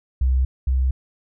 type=tone pair in turn; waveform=sine; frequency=64.5 / 64.85 Hz; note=C2 / C2; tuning=-24 / -15 cents; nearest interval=unison; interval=9 cents; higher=second; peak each=-15 / -16 dBFS; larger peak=first; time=0.21-0.45 / 0.67-0.91 s; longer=neither; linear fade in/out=5 ms; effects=none